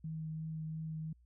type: tone with vibrato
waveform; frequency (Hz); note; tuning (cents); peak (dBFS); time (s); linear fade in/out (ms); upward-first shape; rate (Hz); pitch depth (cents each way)
sine; 158.2; D#3; +29; -38; 0.04-1.13; 5; triangle; 2.9; 13
effects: added 60 Hz sine -62 dBFS peak until 1.25 s